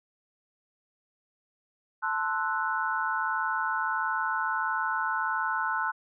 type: chord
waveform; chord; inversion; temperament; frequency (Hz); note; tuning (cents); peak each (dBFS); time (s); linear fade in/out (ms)
sine; F# half-diminished seventh; first; equal; 880 / 1046.5 / 1318.5 / 1480; A5 / C6 / E6 / F#6; 0 / 0 / 0 / 0; -32 / -33 / -33 / -30; 2.02-5.92; 20
effects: none